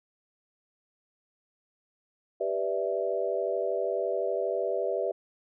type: chord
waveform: sine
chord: E minor seventh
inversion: first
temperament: equal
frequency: 392 / 493.9 / 587.3 / 659.3 Hz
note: G4 / B4 / D5 / E5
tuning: 0 / 0 / 0 / 0 cents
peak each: -32 dBFS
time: 2.4-5.12 s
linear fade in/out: 10 ms
effects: none